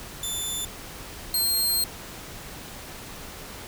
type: tone pair in turn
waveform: 15% pulse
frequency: 3520 / 4199 Hz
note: A7 / C8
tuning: 0 / +5 cents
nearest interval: minor third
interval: 305 cents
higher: second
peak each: -21 / -15 dBFS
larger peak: second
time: 0.23-0.65 / 1.34-1.84 s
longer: second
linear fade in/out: 2 ms
effects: pink hiss -40 dBFS RMS until 3.67 s